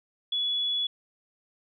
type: tone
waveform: sine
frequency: 3400 Hz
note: G#7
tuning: 40 cents sharp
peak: -25 dBFS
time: 0.32-0.87 s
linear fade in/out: 5 ms
effects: none